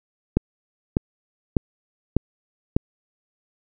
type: click train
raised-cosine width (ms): 3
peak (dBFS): -4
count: 5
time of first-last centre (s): 0.37-2.765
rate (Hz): 1.67
effects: none